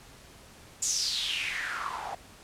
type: noise with band-pass filter sweep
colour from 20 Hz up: white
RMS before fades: -32 dBFS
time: 0.82-2.15 s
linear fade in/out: 5 ms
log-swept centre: 7200 to 700 Hz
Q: 5.8
effects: pink hiss -52 dBFS RMS until 2.43 s + low-pass 11000 Hz 12 dB/octave